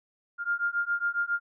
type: beating tone pair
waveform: sine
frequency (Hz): 1401 / 1408.3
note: F6 / F6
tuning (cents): +5 / +14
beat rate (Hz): 7.3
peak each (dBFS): -29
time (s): 0.38-1.4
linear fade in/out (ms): 50
effects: none